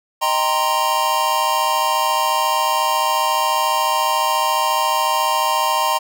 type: chord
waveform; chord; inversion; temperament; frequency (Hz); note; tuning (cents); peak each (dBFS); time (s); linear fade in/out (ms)
square; C minor seventh; first; equal; 622.3 / 784 / 932.3 / 1046.5; Eb5 / G5 / Bb5 / C6; 0 / 0 / 0 / 0; -26 / -25 / -20 / -21; 0.21-5.99; 20
effects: none